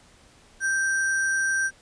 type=tone with sample-and-hold; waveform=sine; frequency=1568 Hz; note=G6; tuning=in tune; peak=-21 dBFS; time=0.6-1.71 s; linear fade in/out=50 ms; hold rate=7350 Hz; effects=pink hiss -55 dBFS RMS until 1.81 s + resampled to 22050 Hz